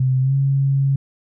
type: tone with pitch glide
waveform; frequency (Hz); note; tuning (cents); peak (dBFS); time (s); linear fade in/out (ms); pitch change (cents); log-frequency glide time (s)
sine; 130 to 137.17; C3 to C#3; -11 to -18; -14; 0-0.96; 5; +93; 0.21-0.34
effects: none